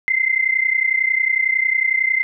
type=tone pair together; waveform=sine; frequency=2061 / 2092 Hz; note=C7 / C7; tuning=-27 / -1 cents; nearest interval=unison; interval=26 cents; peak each=-18 dBFS; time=0.08-2.23 s; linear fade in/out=0 ms; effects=none